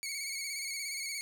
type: tone with vibrato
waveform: 15% pulse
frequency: 2217 Hz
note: C#7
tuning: in tune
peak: -29 dBFS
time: 0.03-1.21 s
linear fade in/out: 0 ms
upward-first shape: square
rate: 17 Hz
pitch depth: 41 cents each way
effects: none